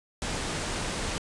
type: low-pass noise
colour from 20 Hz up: pink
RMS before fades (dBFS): -32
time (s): 0.22-1.18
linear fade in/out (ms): 0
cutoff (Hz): 9800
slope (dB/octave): 48
effects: resampled to 24000 Hz